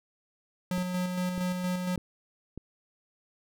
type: tone with tremolo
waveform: square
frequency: 181.2 Hz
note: F#3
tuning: 36 cents flat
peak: -28 dBFS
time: 0.71-1.96 s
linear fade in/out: 2 ms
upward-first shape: square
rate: 4.3 Hz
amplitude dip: 35%
type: click train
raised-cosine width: 3 ms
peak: -26 dBFS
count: 4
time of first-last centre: 0.78-2.576 s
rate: 1.67 Hz
effects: none